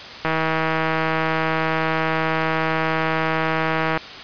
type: click train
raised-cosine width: 0.5 ms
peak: -6 dBFS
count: 597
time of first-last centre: 0.25-3.975 s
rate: 160 Hz
effects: white hiss -35 dBFS RMS until 4.23 s + resampled to 11025 Hz